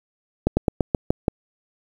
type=slowing click train; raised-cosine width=2 ms; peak=-4 dBFS; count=7; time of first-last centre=0.47-1.282 s; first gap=100 ms; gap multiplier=1.12; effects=7-bit